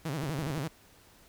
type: tone with vibrato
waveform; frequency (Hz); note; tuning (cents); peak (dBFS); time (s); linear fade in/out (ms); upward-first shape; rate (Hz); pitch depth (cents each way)
sawtooth; 147.4; D3; +7; -28; 0.05-0.68; 5; sine; 12; 210
type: clicks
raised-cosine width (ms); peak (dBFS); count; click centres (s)
3; -27; 7; 0.237 / 0.294 / 0.39 / 0.429 / 0.469 / 0.503 / 0.578
effects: pink hiss -59 dBFS RMS until 1.28 s